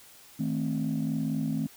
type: chord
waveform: sine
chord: A diminished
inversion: second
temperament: just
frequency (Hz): 158.4 / 220 / 264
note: Eb3 / A3 / C4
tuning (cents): +31 / 0 / +16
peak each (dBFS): -30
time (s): 0.39-1.67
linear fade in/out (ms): 10
effects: tanh soft clip ceiling -21 dBFS + white hiss -53 dBFS RMS until 1.76 s